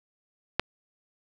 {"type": "click", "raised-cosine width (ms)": 0.3, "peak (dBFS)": -6, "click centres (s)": 0.596, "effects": []}